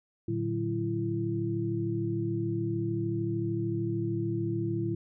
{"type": "tone cluster", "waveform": "sine", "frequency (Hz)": [113.4, 146.8, 186.3, 336], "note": ["A#2", "D3", "F#3", "E4"], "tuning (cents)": [-47, 0, 12, 33], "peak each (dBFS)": [-32, -37, -37, -31], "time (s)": [0.28, 4.95], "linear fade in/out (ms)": 5, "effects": []}